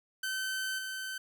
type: tone with level steps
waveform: sawtooth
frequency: 1535 Hz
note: G6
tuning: 37 cents flat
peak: -29 / -33 dBFS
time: 0.23-1.18 s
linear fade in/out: 5 ms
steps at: 0.78 s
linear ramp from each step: 10 ms
effects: none